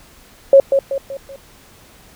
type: tone with echo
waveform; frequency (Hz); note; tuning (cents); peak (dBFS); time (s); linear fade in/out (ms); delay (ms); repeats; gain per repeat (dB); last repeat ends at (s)
sine; 547; C#5; -23; -3; 0.53-0.6; 2; 190; 4; -7; 1.36
effects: pink hiss -46 dBFS RMS until 2.15 s